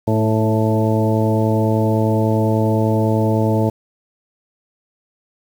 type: harmonic tone with a mistuned harmonic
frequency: 110 Hz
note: A2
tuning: in tune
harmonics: 1 / 2 / 3 / 4 / 5 / 6 / 8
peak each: -17 / -20 / -22 / -23 / -24 / -25 / -26 dBFS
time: 0.07-3.7 s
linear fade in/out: 10 ms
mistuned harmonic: 3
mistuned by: -19 cents
effects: 7-bit